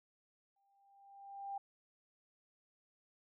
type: tone with exponential growth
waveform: sine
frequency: 794 Hz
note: G5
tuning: 22 cents sharp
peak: -38 dBFS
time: 0.56-1.58 s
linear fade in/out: 5 ms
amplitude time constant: 220 ms
effects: none